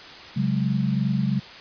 sine chord, C# suspended fourth, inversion none, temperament equal with one note detuned, 135.82 / 185 / 207.7 Hz, C#3 / F#3 / G#3, -35 / 0 / 0 cents, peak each -24 / -25 / -25 dBFS, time 0.36-1.4 s, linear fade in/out 10 ms, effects white hiss -41 dBFS RMS until 1.6 s + resampled to 11025 Hz

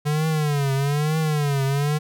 square tone with vibrato, 146.7 Hz, D3, 2 cents flat, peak -20 dBFS, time 0.05-1.99 s, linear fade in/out 20 ms, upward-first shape triangle, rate 1.1 Hz, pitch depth 150 cents each way, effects none

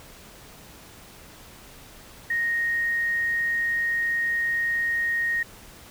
sine tone with quantisation, 1864.7 Hz, A#6, in tune, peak -22 dBFS, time 2.3-5.43 s, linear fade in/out 5 ms, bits 8, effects pink hiss -47 dBFS RMS until 5.9 s

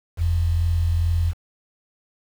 sine tone pair together, 42.35 / 84.7 Hz, E1 / E2, +48 / +48 cents, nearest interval octave, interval 1200 cents, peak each -25 / -18 dBFS, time 0.17-1.34 s, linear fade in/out 50 ms, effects 7-bit

